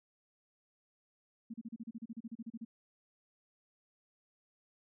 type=tone bursts; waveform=sine; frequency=228.1 Hz; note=A#3; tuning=37 cents flat; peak=-40 dBFS; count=16; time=1.5-2.65 s; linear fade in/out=10 ms; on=40 ms; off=34 ms; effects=none